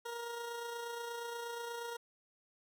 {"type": "tone with amplitude modulation", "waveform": "20% pulse", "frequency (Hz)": 470.4, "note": "A#4", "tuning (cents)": 16, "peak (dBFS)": -34, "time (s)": [0.05, 1.97], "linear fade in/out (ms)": 10, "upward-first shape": "sine", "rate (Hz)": 28.4, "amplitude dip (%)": 35, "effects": []}